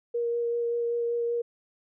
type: tone with vibrato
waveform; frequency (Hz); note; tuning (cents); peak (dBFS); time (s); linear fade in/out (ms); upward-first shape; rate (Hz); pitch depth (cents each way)
sine; 471.5; A#4; +20; -25; 0.14-1.42; 10; sine; 5.2; 10
effects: none